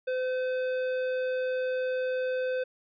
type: tone with tanh clipping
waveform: sine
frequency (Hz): 511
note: C5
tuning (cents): -41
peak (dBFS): -29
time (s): 0.07-2.64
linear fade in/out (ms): 10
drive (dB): 13
effects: resampled to 11025 Hz

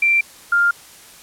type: tone pair in turn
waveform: sine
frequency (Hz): 2355 / 1400.3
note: D7 / F6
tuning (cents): +4 / +4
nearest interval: major sixth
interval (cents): 900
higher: first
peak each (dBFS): -12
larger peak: neither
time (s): 0.02-0.21 / 0.52-0.71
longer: neither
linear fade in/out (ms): 5
effects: white hiss -43 dBFS RMS until 1.22 s + low-pass 12000 Hz 12 dB/octave

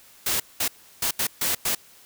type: noise bursts at uneven times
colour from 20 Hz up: white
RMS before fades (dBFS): -24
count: 6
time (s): 0.26-0.4 / 0.6-0.68 / 1.02-1.11 / 1.19-1.27 / 1.41-1.55 / 1.65-1.75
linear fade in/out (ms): 5
effects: white hiss -52 dBFS RMS until 2.05 s

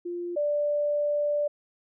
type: tone pair in turn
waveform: sine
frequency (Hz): 349.2 / 587.3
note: F4 / D5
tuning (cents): 0 / 0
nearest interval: major sixth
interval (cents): 900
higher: second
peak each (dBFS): -30 / -23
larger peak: second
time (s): 0.05-0.36 / 0.36-1.48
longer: second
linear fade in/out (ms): 10
effects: none

